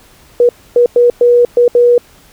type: tone bursts at uneven times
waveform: sine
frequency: 482.7 Hz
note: B4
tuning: 40 cents flat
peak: -4 dBFS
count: 6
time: 0.4-0.49 / 0.76-0.86 / 0.96-1.1 / 1.21-1.45 / 1.57-1.68 / 1.75-1.98 s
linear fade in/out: 2 ms
effects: pink hiss -44 dBFS RMS until 2.32 s